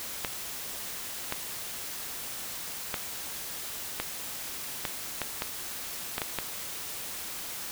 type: clicks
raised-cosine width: 0.3 ms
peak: -13 dBFS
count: 10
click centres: 0.248 / 1.324 / 2.942 / 4 / 4.852 / 5.217 / 5.421 / 6.181 / 6.218 / 6.387 s
effects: white hiss -38 dBFS RMS until 7.71 s